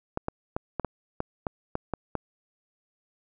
clicks, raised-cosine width 1 ms, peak -14 dBFS, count 10, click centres 0.174 / 0.284 / 0.565 / 0.797 / 0.847 / 1.204 / 1.468 / 1.754 / 1.937 / 2.153 s, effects none

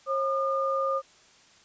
sine tone pair together, 540 / 1212.3 Hz, C#5 / D#6, -45 / -45 cents, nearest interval octave + major second, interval 1400 cents, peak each -27 dBFS, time 0.06-1.02 s, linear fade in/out 50 ms, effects white hiss -57 dBFS RMS until 1.64 s + resampled to 16000 Hz

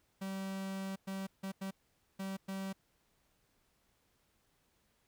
45% pulse tone bursts at uneven times, 192.8 Hz, G3, 28 cents flat, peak -38 dBFS, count 6, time 0.21-0.96 / 1.07-1.27 / 1.43-1.52 / 1.61-1.71 / 2.19-2.37 / 2.48-2.73 s, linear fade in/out 10 ms, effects pink hiss -75 dBFS RMS until 5.07 s

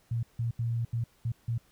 sine tone bursts at uneven times, 116.54 Hz, A#2, in tune, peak -27 dBFS, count 6, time 0.11-0.23 / 0.39-0.51 / 0.59-0.85 / 0.93-1.04 / 1.25-1.32 / 1.48-1.58 s, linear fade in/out 5 ms, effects pink hiss -65 dBFS RMS until 1.71 s

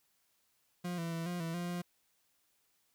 40% pulse tone with pitch steps, 176.9 / 167.1 / 165.6 / 176.4 / 165 / 174.8 / 175.8 Hz, F3 / E3 / E3 / F3 / E3 / F3 / F3, +23 / +24 / +8 / +18 / +2 / +2 / +12 cents, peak -35 dBFS, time 0.84-1.82 s, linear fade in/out 10 ms, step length 140 ms, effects white hiss -75 dBFS RMS until 2.94 s

